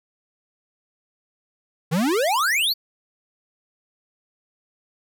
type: exponential sweep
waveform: square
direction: up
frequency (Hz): 146.83 to 4719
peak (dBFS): -19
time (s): 1.91-2.74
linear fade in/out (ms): 20
effects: none